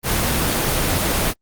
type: noise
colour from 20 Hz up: pink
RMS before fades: -19 dBFS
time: 0.03-1.34 s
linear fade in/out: 50 ms
effects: Opus 24 kbps